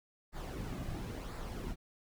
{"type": "noise with flanger", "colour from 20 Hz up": "brown", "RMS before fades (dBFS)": -41, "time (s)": [0.32, 1.76], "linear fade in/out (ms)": 50, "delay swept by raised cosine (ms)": [0.32, 2.22], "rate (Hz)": 0.97, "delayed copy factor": -0.5, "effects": []}